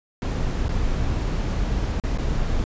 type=noise with dropouts; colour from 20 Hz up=brown; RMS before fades=-23 dBFS; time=0.22-2.64 s; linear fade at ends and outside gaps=1 ms; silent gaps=0.683-0.691 / 2-2.037 / 2.176-2.184 s; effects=resampled to 16000 Hz

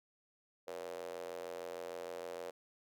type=tone with high-pass filter; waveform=square; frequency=43.27 Hz; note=F1; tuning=15 cents flat; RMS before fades=-45 dBFS; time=0.67-2.51 s; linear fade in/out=10 ms; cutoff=510 Hz; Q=5.1; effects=none

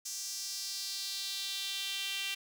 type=tone with high-pass filter sweep; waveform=sawtooth; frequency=392 Hz; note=G4; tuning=in tune; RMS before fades=-38 dBFS; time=0.05-2.35 s; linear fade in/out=10 ms; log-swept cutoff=6100 to 2800 Hz; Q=3; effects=none

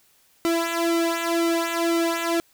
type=tone with flanger; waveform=sawtooth; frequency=335.2 Hz; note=E4; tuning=29 cents sharp; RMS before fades=-23 dBFS; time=0.45-2.4 s; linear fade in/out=0 ms; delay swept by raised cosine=1.8 to 2.8 ms; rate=2 Hz; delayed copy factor=-0.95; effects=white hiss -60 dBFS RMS until 2.53 s

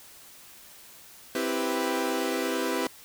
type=chord; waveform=sawtooth; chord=C major seventh; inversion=none; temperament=equal; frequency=261.6 / 329.6 / 392 / 493.9 Hz; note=C4 / E4 / G4 / B4; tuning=0 / 0 / 0 / 0 cents; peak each=-28 dBFS; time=1.35-2.87 s; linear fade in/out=2 ms; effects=white hiss -50 dBFS RMS until 3.04 s

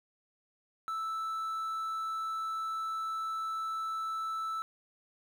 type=tone with quantisation; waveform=triangle; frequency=1317 Hz; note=E6; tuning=2 cents flat; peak=-31 dBFS; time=0.88-4.62 s; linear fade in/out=0 ms; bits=10; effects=none

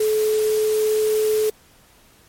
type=tone in noise; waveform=sine; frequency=430.9 Hz; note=A4; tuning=36 cents flat; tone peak=-16 dBFS; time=0-1.5 s; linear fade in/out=5 ms; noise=white; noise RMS=-32 dBFS; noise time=0-1.5 s; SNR=+13 dB; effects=pink hiss -53 dBFS RMS until 2.28 s + MP3 64 kbps

